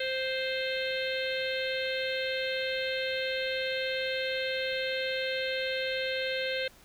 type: harmonic tone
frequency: 523.3 Hz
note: C5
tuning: in tune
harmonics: 1 / 3 / 4 / 5 / 6 / 7 / 8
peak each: -32 / -37 / -38 / -39 / -40 / -40 / -41 dBFS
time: 0-6.68 s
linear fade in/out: 5 ms
effects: pink hiss -57 dBFS RMS until 6.84 s